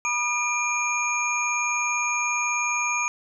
sine tone cluster, 972 / 1217 / 2401 / 6560 Hz, B5 / D#6 / D7 / G#8, -28 / -39 / +38 / -22 cents, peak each -30 / -30 / -25 / -29 dBFS, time 0.05-3.08 s, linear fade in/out 0 ms, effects none

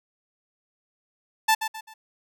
sawtooth tone with echo, 880 Hz, A5, in tune, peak -13 dBFS, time 1.48-1.55 s, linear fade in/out 10 ms, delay 130 ms, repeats 3, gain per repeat -9 dB, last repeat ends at 1.94 s, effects none

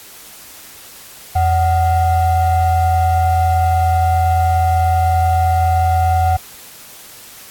triangle ring-modulated tone, 330 Hz, E4, 2 cents sharp, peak -6 dBFS, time 1.35-6.37 s, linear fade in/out 10 ms, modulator 415 Hz, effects white hiss -38 dBFS RMS until 7.5 s + AAC 64 kbps

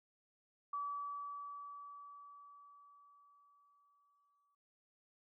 sine tone with exponential decay, 1148 Hz, D6, 40 cents flat, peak -37 dBFS, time 0.73-4.55 s, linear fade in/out 5 ms, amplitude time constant 830 ms, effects none

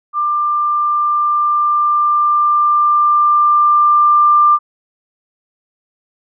sine tone with level ramp, 1190 Hz, D6, 22 cents sharp, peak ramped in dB -13 to -6 dBFS, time 0.13-4.59 s, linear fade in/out 50 ms, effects none

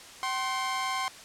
sawtooth tone pair together, 765 / 1054.7 Hz, G5 / C6, -42 / +14 cents, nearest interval tritone, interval 556 cents, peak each -30 / -26 dBFS, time 0.23-1.08 s, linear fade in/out 0 ms, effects white hiss -47 dBFS RMS until 1.24 s + low-pass 8000 Hz 12 dB/octave

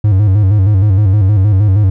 triangle tone with vibrato, 100 Hz, G2, 35 cents sharp, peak -4 dBFS, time 0.04-1.9 s, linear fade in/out 5 ms, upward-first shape square, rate 6.4 Hz, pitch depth 94 cents each way, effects none

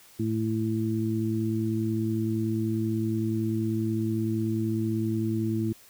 harmonic tone, 110.5 Hz, A2, 8 cents sharp, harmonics 1 / 2 / 3, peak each -29 / -29 / -29 dBFS, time 0.19-5.73 s, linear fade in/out 10 ms, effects white hiss -54 dBFS RMS until 5.89 s

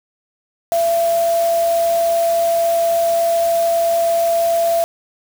sine tone in noise, 674 Hz, E5, 38 cents sharp, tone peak -13 dBFS, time 0.72-4.84 s, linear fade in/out 0 ms, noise white, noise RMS -30 dBFS, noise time 0.72-4.84 s, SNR +14 dB, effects none

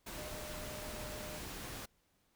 sine tone in noise, 608 Hz, D#5, 40 cents flat, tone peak -49 dBFS, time 0.17-1.39 s, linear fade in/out 10 ms, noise pink, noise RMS -45 dBFS, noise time 0.06-1.86 s, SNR -7 dB, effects pink hiss -75 dBFS RMS until 2.35 s

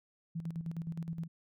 sine tone with tremolo, 165.1 Hz, E3, 3 cents sharp, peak -34 dBFS, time 0.35-1.28 s, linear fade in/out 10 ms, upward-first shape square, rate 9.6 Hz, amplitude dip 65%, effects none

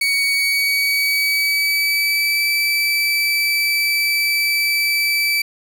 30% pulse tone with pitch glide, 2245 to 2315 Hz, C#7 to D7, +21 to -25 cents, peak -13 dBFS, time 0.01-5.42 s, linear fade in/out 5 ms, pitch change +54 cents, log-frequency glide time 0.31-2.47 s, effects 7-bit

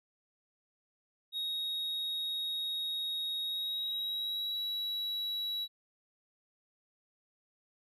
triangle tone with pitch glide, 3763 to 3900 Hz, A#7 to B7, +16 to -23 cents, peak -32 dBFS, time 1.32-5.68 s, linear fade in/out 50 ms, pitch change +61 cents, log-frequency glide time 3.42-4.59 s, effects none

